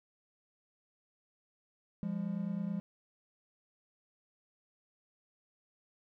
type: tone pair together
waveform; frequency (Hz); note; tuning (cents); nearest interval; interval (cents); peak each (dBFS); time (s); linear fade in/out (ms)
triangle; 173.8 / 203.1; F3 / G#3; -8 / -38; minor third; 270; -35 / -34; 2.03-2.8; 0
effects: none